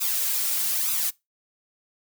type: noise with flanger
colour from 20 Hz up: blue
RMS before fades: -25 dBFS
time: 0-1.11 s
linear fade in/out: 20 ms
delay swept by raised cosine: 0.8 to 3.6 ms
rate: 1.1 Hz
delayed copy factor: +0.75
effects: noise-tail reverb RT60 0.2 s tail -22 dB re dry